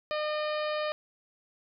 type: harmonic tone with a mistuned harmonic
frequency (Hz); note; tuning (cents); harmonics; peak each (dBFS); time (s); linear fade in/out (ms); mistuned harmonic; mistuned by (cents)
607; D#5; -43; 1 / 2 / 3 / 4 / 5 / 6 / 7 / 8; -30 / -36 / -40 / -42 / -44 / -46 / -47 / -48; 0.11-0.92; 0; 6; +48
effects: none